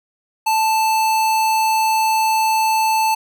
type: tone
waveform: square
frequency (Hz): 880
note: A5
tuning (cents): 0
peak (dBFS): -15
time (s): 0.46-3.15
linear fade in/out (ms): 10
effects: none